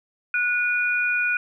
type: tone pair together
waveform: sine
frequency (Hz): 1462.7 / 2445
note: F#6 / D#7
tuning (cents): -20 / -31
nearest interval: major sixth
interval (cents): 889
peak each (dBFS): -22 / -23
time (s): 0.34-1.37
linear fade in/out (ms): 2
effects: none